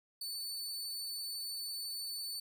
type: tone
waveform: sawtooth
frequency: 4494 Hz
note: C#8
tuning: 23 cents sharp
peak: -36 dBFS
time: 0.21-2.4 s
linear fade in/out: 5 ms
effects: none